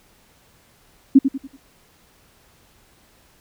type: tone with echo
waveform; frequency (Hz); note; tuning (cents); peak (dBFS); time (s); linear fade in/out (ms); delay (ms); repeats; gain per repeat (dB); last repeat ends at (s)
sine; 270.5; C#4; -42; -5; 1.15-1.19; 10; 95; 4; -9; 1.57
effects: pink hiss -56 dBFS RMS until 3.4 s